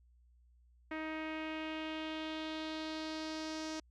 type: tone with low-pass filter sweep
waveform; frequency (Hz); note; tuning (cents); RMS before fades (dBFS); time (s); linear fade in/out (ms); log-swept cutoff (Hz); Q
sawtooth; 314.4; D#4; +18; -41; 0.91-3.8; 5; 2100 to 5800; 2.7
effects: added 60 Hz sine -63 dBFS peak until 3.9 s